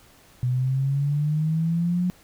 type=exponential sweep; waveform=sine; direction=up; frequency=123.47 to 181.9 Hz; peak=-20 dBFS; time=0.43-2.1 s; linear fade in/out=0 ms; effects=pink hiss -54 dBFS RMS until 2.23 s